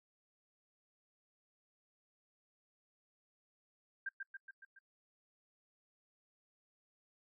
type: tone with echo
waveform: sine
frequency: 1586 Hz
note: G6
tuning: 20 cents sharp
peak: -37 dBFS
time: 4.06-4.09 s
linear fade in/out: 5 ms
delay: 140 ms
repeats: 5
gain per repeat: -4 dB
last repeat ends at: 4.79 s
effects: noise-tail reverb RT60 0.1 s tail -23 dB re dry